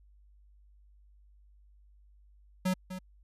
square tone with echo, 185 Hz, F#3, in tune, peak -27 dBFS, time 2.65-2.74 s, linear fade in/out 10 ms, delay 250 ms, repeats 1, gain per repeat -11 dB, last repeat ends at 2.99 s, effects added 50 Hz sine -57 dBFS peak until 3.23 s + resampled to 32000 Hz

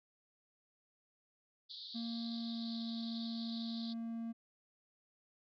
pink band-pass noise, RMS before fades -49 dBFS, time 1.69-3.94 s, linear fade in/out 20 ms, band 3500 to 4700 Hz, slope 96 dB/octave
triangle tone with pitch glide, 231.3 to 229.2 Hz, A#3 to A#3, -13 to -29 cents, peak -37 dBFS, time 1.94-4.33 s, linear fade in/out 20 ms, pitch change -16 cents, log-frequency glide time 2.39-2.76 s
effects none

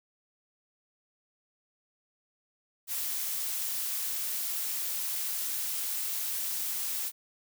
blue noise, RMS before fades -33 dBFS, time 2.87-7.12 s, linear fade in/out 50 ms, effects none

